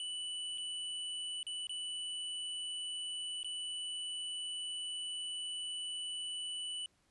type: tone with dropouts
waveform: square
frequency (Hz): 2972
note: F#7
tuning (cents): +7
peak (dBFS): -39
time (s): 0-6.86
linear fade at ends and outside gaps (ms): 1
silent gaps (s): 0.577-0.581 / 1.43-1.467 / 1.67-1.694 / 3.431-3.445
effects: pink hiss -73 dBFS RMS until 7.1 s + resampled to 24000 Hz